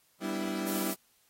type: chord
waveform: 35% pulse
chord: E minor seventh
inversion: first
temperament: equal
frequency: 196 / 246.9 / 293.7 / 329.6 Hz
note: G3 / B3 / D4 / E4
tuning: 0 / 0 / 0 / 0 cents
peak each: -34 / -39 / -37 / -34 dBFS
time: 0.2-0.95 s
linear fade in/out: 50 ms
type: noise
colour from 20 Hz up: blue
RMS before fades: -37 dBFS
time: 0.66-0.95 s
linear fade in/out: 20 ms
effects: white hiss -68 dBFS RMS until 1.29 s + AAC 48 kbps